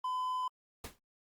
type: tone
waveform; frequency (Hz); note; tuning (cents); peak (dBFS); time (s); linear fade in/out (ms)
triangle; 1013; B5; +44; -30; 0.04-0.48; 5
type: noise with exponential decay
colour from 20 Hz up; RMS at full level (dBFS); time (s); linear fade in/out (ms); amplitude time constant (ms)
pink; -39; 0.84-0.99; 5; 32
effects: Opus 32 kbps